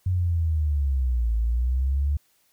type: linear two-way sweep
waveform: sine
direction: down then up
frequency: 93 to 54.8 to 73.4 Hz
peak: -20 dBFS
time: 0.06-2.17 s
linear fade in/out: 5 ms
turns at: 1.35 s
effects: white hiss -65 dBFS RMS until 2.52 s